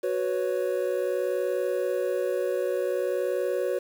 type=chord; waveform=triangle; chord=F# suspended fourth; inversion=none; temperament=equal; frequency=370 / 493.9 / 554.4 Hz; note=F#4 / B4 / C#5; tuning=0 / 0 / 0 cents; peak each=-27 dBFS; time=0.03-3.79 s; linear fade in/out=10 ms; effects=8-bit